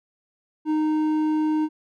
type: tone with hard clipping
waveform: sine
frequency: 309 Hz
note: D#4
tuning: 12 cents flat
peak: -21 dBFS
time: 0.65-1.69 s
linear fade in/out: 50 ms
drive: 6 dB
effects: none